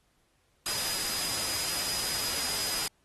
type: tone in noise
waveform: sine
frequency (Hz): 4954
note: D#8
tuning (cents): -8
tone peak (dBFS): -36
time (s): 0.66-2.88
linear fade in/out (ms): 2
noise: white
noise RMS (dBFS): -32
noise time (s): 0.66-2.88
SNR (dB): -7
effects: pink hiss -71 dBFS RMS until 3.04 s + AAC 32 kbps